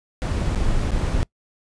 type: noise with dropouts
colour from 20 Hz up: brown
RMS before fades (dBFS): -21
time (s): 0.22-1.23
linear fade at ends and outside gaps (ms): 0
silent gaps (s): 0.548-0.558 / 0.907-0.917
effects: noise-tail reverb RT60 0.1 s tail -24 dB re dry + resampled to 22050 Hz